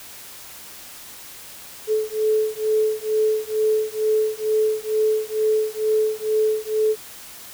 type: beating tone pair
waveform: sine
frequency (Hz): 431.7 / 433.9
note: A4 / A4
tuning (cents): -33 / -24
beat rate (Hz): 2.2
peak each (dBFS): -21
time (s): 1.87-6.96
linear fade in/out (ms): 50
effects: white hiss -40 dBFS RMS until 7.53 s